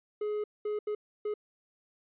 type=tone bursts at uneven times; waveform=triangle; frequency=420.6 Hz; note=G#4; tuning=22 cents sharp; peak=-28 dBFS; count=4; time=0.21-0.44 / 0.65-0.79 / 0.87-0.95 / 1.25-1.34 s; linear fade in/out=5 ms; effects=resampled to 8000 Hz